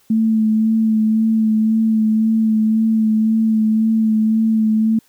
sine tone with vibrato, 220 Hz, A3, in tune, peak -12 dBFS, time 0.1-4.99 s, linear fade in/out 5 ms, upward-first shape sine, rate 1.9 Hz, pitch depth 21 cents each way, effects white hiss -56 dBFS RMS until 5.08 s

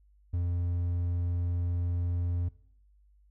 triangle tone, 87.31 Hz, F2, in tune, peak -25 dBFS, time 0.33-2.49 s, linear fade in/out 10 ms, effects noise-tail reverb RT60 0.6 s tail -19 dB re dry + added 50 Hz sine -59 dBFS peak until 3.3 s

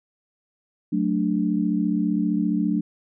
sine chord, D major, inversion first, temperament equal, 185 / 220 / 293.7 Hz, F#3 / A3 / D4, 0 / 0 / 0 cents, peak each -24 dBFS, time 0.92-2.81 s, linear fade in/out 10 ms, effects none

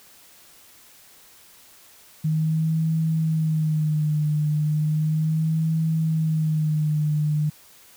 sine tone with vibrato, 155.56 Hz, D#3, in tune, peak -19 dBFS, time 2.24-7.5 s, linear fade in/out 10 ms, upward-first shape sine, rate 0.35 Hz, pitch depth 55 cents each way, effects white hiss -51 dBFS RMS until 7.96 s

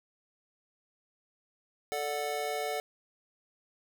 square chord, D major, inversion second, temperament just, 440.5 / 587.3 / 734.2 Hz, A4 / D5 / F#5, +2 / 0 / -14 cents, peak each -37 / -38 / -36 dBFS, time 1.92-2.8 s, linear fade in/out 0 ms, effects none

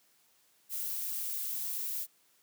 violet noise, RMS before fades -36 dBFS, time 0.69-2.07 s, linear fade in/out 50 ms, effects white hiss -68 dBFS RMS until 2.42 s + high-pass 100 Hz 12 dB/octave

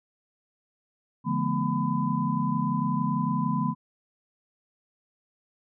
sine tone cluster, 145.9 / 172.4 / 212.9 / 243.9 / 1005 Hz, D3 / F3 / G#3 / B3 / B5, -11 / -22 / +43 / -21 / +30 cents, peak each -30 dBFS, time 1.24-3.75 s, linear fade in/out 50 ms, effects none

